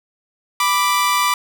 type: tone pair together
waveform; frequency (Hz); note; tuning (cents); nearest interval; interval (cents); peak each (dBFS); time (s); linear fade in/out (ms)
sawtooth; 987.8 / 1175.8; B5 / D6; 0 / +2; minor third; 302; -15 / -13; 0.6-1.34; 2
effects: none